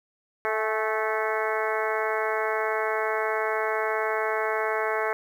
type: harmonic tone with a mistuned harmonic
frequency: 218.5 Hz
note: A3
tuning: 12 cents flat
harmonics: 2 / 3 / 4 / 5 / 6 / 7 / 8 / 9 / 10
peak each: -29 / -31 / -32 / -33 / -34 / -34 / -35 / -36 / -36 dBFS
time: 0.45-5.13 s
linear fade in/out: 0 ms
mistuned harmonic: 4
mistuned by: -29 cents
effects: 9-bit